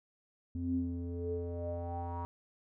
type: tone with low-pass filter sweep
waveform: square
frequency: 86.3 Hz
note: F2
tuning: 20 cents flat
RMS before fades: -37 dBFS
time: 0.55-2.25 s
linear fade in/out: 0 ms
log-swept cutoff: 220 to 1000 Hz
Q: 8.8
effects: none